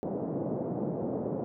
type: band-pass noise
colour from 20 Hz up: pink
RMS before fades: -33 dBFS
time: 0.03-1.44 s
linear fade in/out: 0 ms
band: 150 to 640 Hz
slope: 24 dB/octave
effects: none